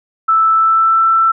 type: tone with pitch glide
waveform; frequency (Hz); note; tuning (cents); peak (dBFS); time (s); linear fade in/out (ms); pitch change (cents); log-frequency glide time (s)
sine; 1318 to 1333.3; E6 to E6; -1 to +19; -8; 0.28-1.32; 10; +20; 0.53-1.04
effects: none